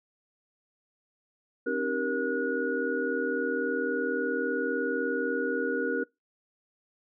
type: tone cluster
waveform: sine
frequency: 265.4 / 305.7 / 389.4 / 469.8 / 1455 Hz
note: C4 / D#4 / G4 / A#4 / F#6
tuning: +25 / -30 / -12 / +13 / -29 cents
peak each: -33 / -36 / -34 / -30 / -33 dBFS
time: 1.66-6.04 s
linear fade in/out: 10 ms
effects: noise-tail reverb RT60 0.2 s tail -24 dB re dry